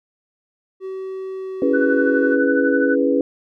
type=tone with pitch glide; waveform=triangle; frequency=380.3 to 375.3 Hz; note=F#4 to F#4; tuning=+48 to +25 cents; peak=-24 dBFS; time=0.8-2.38 s; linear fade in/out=50 ms; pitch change=-23 cents; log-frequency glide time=1.35-1.98 s
type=chord; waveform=sine; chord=C# minor seventh; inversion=none; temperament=equal; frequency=277.2 / 329.6 / 415.3 / 493.9 Hz; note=C#4 / E4 / G#4 / B4; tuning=0 / 0 / 0 / 0 cents; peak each=-18 / -23 / -22 / -19 dBFS; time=1.62-3.21 s; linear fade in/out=2 ms
type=tone with tremolo; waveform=sine; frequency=1493 Hz; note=F#6; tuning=15 cents sharp; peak=-19 dBFS; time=1.73-2.96 s; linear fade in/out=20 ms; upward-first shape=sine; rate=12 Hz; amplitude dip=70%
effects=none